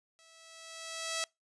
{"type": "tone with level ramp", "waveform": "5% pulse", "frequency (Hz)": 653, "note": "E5", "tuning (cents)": -17, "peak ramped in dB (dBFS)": [-49, -20], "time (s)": [0.19, 1.24], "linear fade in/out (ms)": 0, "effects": ["noise-tail reverb RT60 0.2 s tail -24 dB re dry", "resampled to 22050 Hz"]}